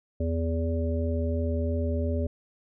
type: harmonic tone with a mistuned harmonic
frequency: 82.41 Hz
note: E2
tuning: in tune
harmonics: 1 / 3 / 5 / 7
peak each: -26 / -32 / -35 / -34 dBFS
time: 0.2-2.27 s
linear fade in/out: 5 ms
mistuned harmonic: 1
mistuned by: -20 cents
effects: none